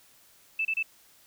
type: tone bursts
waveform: sine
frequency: 2637 Hz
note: E7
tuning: in tune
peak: -25 dBFS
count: 3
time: 0.59-0.828 s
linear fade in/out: 5 ms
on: 60 ms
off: 29 ms
effects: white hiss -59 dBFS RMS until 1.26 s